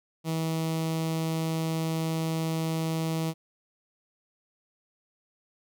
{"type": "tone with notch filter", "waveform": "sawtooth", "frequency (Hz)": 161.5, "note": "E3", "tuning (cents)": -35, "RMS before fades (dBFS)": -29, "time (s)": [0.24, 3.34], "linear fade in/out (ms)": 50, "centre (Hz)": 1600, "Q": 1.6, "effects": []}